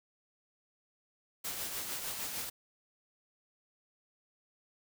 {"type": "noise with tremolo", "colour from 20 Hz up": "white", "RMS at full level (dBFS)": -37, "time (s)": [1.44, 2.5], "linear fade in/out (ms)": 10, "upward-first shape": "triangle", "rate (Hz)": 6.6, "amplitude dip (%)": 45, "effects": []}